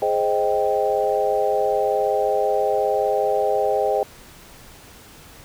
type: chord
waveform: sine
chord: Ab major seventh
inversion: none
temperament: equal with one note detuned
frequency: 418 / 523.3 / 622.3 / 784 Hz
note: Ab4 / C5 / Eb5 / G5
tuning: +11 / 0 / 0 / 0 cents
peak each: -23 dBFS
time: 0.02-4.03 s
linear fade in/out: 2 ms
effects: pink hiss -45 dBFS RMS until 5.44 s